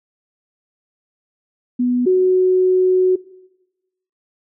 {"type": "tone pair in turn", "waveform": "sine", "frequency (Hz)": [246.9, 369.9], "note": ["B3", "F#4"], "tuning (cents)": [0, 0], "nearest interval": "perfect fifth", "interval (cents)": 700, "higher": "second", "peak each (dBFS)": [-14, -10], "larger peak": "second", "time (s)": [[1.79, 2.06], [2.06, 3.16]], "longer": "second", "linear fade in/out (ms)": 10, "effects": ["noise-tail reverb RT60 1.0 s tail -20 dB re dry"]}